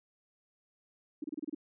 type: tone bursts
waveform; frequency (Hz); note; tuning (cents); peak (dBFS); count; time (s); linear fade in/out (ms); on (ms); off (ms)
sine; 300; D4; +37; -34; 7; 1.22-1.548; 5; 22; 29
effects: none